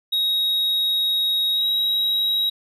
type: tone with pitch glide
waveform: triangle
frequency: 3785 to 3833 Hz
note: A#7 to A#7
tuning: +26 to +47 cents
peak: -17 dBFS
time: 0.12-2.5 s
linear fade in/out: 10 ms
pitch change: +21 cents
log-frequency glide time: 1.53-1.66 s
effects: none